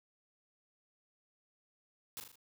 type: noise with echo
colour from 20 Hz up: white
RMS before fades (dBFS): -43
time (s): 2.17-2.2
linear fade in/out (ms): 0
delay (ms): 39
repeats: 4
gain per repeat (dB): -5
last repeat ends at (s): 2.356
effects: none